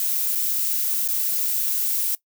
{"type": "noise with dropouts", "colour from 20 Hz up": "violet", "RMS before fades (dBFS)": -23, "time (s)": [0, 2.15], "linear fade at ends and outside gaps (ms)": 1, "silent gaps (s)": [[0.351, 0.355], [1.078, 1.086]], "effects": ["noise-tail reverb RT60 0.1 s tail -20 dB re dry"]}